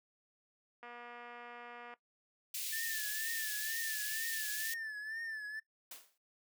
click train, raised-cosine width 0.5 ms, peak -35 dBFS, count 267, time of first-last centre 0.83-1.938 s, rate 240 Hz
white high-pass noise, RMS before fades -40 dBFS, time 2.54-4.74 s, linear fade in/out 5 ms, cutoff 2400 Hz, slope 24 dB/octave
triangle tone with vibrato, 1760 Hz, A6, in tune, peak -38 dBFS, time 2.72-5.6 s, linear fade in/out 10 ms, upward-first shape triangle, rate 2.1 Hz, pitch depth 87 cents each way
white noise with exponential decay, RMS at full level -45 dBFS, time 5.91-6.18 s, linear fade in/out 5 ms, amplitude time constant 58 ms
effects noise-tail reverb RT60 0.1 s tail -17 dB re dry + high-pass 400 Hz 12 dB/octave

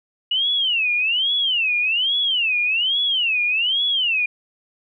sine tone with vibrato, 2865 Hz, F7, 44 cents sharp, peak -17 dBFS, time 0.31-4.26 s, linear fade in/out 5 ms, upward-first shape sine, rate 1.2 Hz, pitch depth 290 cents each way, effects none

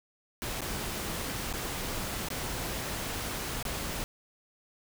pink noise with dropouts, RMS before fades -35 dBFS, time 0.42-4.04 s, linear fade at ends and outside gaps 0 ms, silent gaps 0.607-0.617 / 1.528-1.537 / 2.286-2.303 / 3.627-3.652 s, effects none

